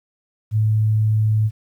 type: tone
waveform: sine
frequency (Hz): 108.3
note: A2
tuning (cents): -27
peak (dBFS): -14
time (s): 0.51-1.51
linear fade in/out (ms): 50
effects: 9-bit